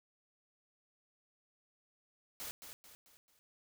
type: noise with echo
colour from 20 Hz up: white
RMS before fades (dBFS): -44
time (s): 2.4-2.51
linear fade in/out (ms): 0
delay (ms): 220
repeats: 4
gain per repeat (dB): -7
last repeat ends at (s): 3.39
effects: none